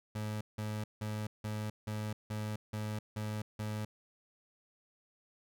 30% pulse tone bursts, 106.9 Hz, A2, 49 cents flat, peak -33 dBFS, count 9, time 0.15-3.85 s, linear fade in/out 5 ms, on 260 ms, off 170 ms, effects none

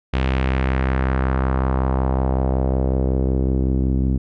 sawtooth tone with low-pass filter sweep, 65.41 Hz, C2, in tune, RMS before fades -19 dBFS, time 0.13-4.18 s, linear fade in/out 10 ms, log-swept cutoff 3000 to 250 Hz, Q 1.7, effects none

